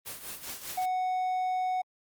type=noise with tremolo; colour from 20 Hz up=white; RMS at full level=-37 dBFS; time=0.05-0.86 s; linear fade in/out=20 ms; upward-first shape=triangle; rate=5 Hz; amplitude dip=75%
type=tone; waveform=triangle; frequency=740 Hz; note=F#5; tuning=in tune; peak=-25 dBFS; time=0.77-1.82 s; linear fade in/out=10 ms
effects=Opus 24 kbps